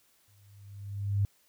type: tone with exponential growth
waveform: sine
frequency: 100.5 Hz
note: G2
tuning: 44 cents sharp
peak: -22 dBFS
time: 0.28-1.25 s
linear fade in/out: 0 ms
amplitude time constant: 210 ms
effects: white hiss -67 dBFS RMS until 1.48 s